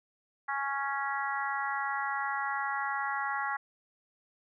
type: harmonic tone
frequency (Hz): 277.2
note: C#4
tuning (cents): 0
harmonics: 3 / 4 / 5 / 6 / 7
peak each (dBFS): -35 / -36 / -37 / -38 / -38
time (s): 0.48-3.57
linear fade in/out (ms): 10
effects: none